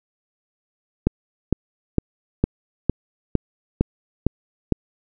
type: click train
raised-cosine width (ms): 3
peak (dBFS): -3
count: 9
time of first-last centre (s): 1.07-4.723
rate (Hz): 2.19
effects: none